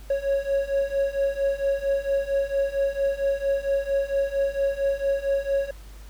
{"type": "beating tone pair", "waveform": "triangle", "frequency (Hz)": [550, 554.4], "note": ["C#5", "C#5"], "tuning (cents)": [-14, 0], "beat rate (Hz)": 4.4, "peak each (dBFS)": [-24, -22], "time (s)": [0.1, 5.71], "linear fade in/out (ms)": 5, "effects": ["added 50 Hz sine -40 dBFS peak until 6.09 s", "pink hiss -52 dBFS RMS until 6.09 s"]}